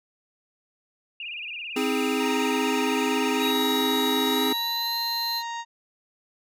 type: tone with vibrato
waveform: sine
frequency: 2615 Hz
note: E7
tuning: 15 cents flat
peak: -32 dBFS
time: 1.2-3.51 s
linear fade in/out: 2 ms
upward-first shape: sine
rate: 18 Hz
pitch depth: 160 cents each way
type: chord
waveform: square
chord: Ab major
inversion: first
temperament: equal with one note detuned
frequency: 261.6 / 317.7 / 415.3 Hz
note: C4 / Eb4 / Ab4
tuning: 0 / +36 / 0 cents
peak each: -27 / -31 / -28 dBFS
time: 1.76-4.53 s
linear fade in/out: 5 ms
type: harmonic tone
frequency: 932.3 Hz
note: A#5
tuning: in tune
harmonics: 1 / 2 / 3 / 4 / 5 / 6 / 7 / 8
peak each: -31 / -38 / -44 / -42 / -51 / -55 / -45 / -56 dBFS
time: 2.18-5.65 s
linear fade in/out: 50 ms
type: tone with pitch glide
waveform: square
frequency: 3812 to 4109 Hz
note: A#7 to C8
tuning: +38 to -32 cents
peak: -27 dBFS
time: 3.39-5.43 s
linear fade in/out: 50 ms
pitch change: +130 cents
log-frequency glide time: 4.31-4.98 s
effects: none